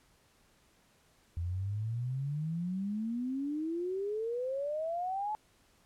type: exponential sweep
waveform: sine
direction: up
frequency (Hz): 83 to 867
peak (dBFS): -32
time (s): 1.37-5.35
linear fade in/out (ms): 0
effects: pink hiss -67 dBFS RMS until 5.85 s + low-pass 12000 Hz 12 dB/octave